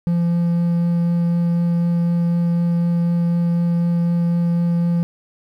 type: tone with vibrato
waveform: triangle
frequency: 171.3 Hz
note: F3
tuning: 33 cents flat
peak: -13 dBFS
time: 0.07-5.03 s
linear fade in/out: 0 ms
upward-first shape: triangle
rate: 4 Hz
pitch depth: 8 cents each way
effects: 9-bit

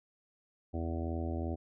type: harmonic tone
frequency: 82.6 Hz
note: E2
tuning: 4 cents sharp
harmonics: 1 / 2 / 3 / 4 / 5 / 6 / 7 / 8 / 9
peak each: -35 / -49 / -40 / -41 / -46 / -53 / -46 / -48 / -47 dBFS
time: 0.73-1.56 s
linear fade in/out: 20 ms
effects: none

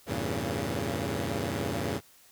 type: chord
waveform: 10% pulse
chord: E diminished seventh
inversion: none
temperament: equal with one note detuned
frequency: 82.41 / 98 / 113.94 / 138.59 Hz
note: E2 / G2 / Bb2 / Db3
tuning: 0 / 0 / -39 / 0 cents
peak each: -27 dBFS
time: 0.06-2.01 s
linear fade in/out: 50 ms
effects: white hiss -58 dBFS RMS until 2.31 s

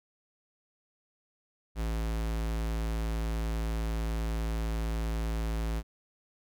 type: tone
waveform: square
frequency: 55.3 Hz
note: A1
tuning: 9 cents sharp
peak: -30 dBFS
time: 1.75-5.83 s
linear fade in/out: 50 ms
effects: none

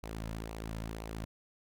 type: tone with flanger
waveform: sawtooth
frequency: 55 Hz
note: A1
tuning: in tune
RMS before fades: -41 dBFS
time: 0.03-1.25 s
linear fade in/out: 5 ms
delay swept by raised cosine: 0.57 to 2.67 ms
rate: 2 Hz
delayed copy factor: -0.5
effects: none

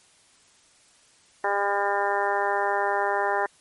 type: harmonic tone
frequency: 201.1 Hz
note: G3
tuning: 44 cents sharp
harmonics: 2 / 3 / 4 / 5 / 6 / 7 / 8 / 9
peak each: -29 / -30 / -26 / -29 / -37 / -33 / -34 / -31 dBFS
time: 1.44-3.46 s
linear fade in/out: 2 ms
effects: white hiss -58 dBFS RMS until 3.6 s + MP3 48 kbps

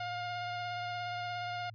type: tone with vibrato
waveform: sawtooth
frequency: 710 Hz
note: F5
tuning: 28 cents sharp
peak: -32 dBFS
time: 0-1.7 s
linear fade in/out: 5 ms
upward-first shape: sine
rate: 17 Hz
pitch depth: 14 cents each way
effects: added 110 Hz sine -48 dBFS peak until 1.74 s + resampled to 11025 Hz

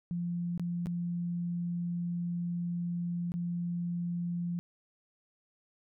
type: tone with dropouts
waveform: sine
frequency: 173.4 Hz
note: F3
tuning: 12 cents flat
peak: -31 dBFS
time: 0.11-4.59 s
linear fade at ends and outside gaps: 0 ms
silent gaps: 0.577-0.596 / 0.859-0.869 / 3.319-3.34 s
effects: none

